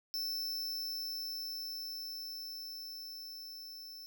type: tone with level ramp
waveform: square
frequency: 5310 Hz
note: E8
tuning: 12 cents sharp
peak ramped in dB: -35 to -47 dBFS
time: 0.14-4.06 s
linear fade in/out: 0 ms
effects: none